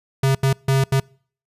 square tone bursts at uneven times, 134.9 Hz, C#3, 47 cents flat, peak -15 dBFS, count 4, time 0.23-0.35 / 0.43-0.53 / 0.68-0.84 / 0.92-1 s, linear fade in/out 5 ms, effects noise-tail reverb RT60 0.5 s tail -26 dB re dry + resampled to 32000 Hz

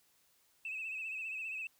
sine tone with vibrato, 2600 Hz, E7, 24 cents flat, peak -37 dBFS, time 0.65-1.67 s, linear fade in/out 2 ms, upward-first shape sine, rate 15 Hz, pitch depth 59 cents each way, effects tanh soft clip ceiling -34 dBFS + white hiss -71 dBFS RMS until 1.79 s

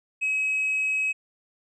sine tone with tanh clipping, 2550 Hz, D#7, 42 cents sharp, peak -23 dBFS, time 0.21-1.13 s, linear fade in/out 20 ms, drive 1 dB, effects none

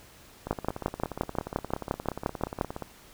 two click trains, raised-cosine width 1 ms, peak -20 / -11 dBFS, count 41 / 13, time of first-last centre 0.47-2.823 / 0.51-2.612 s, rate 17 / 5.71 Hz, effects pink hiss -53 dBFS RMS until 3.13 s

